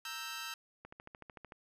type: chord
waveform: 15% pulse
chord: E diminished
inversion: second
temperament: equal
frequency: 932.3 / 1318.5 / 1568 Hz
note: Bb5 / E6 / G6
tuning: 0 / 0 / 0 cents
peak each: -42 / -37 / -38 dBFS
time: 0.05-0.54 s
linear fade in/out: 2 ms
type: click train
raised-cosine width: 0.5 ms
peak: -34 dBFS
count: 10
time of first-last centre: 0.85-1.522 s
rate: 13.4 Hz
effects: resampled to 32000 Hz